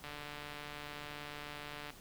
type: click train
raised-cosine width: 0.3 ms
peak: -29 dBFS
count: 275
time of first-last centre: 0.04-1.904 s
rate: 147 Hz
effects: pink hiss -56 dBFS RMS until 2 s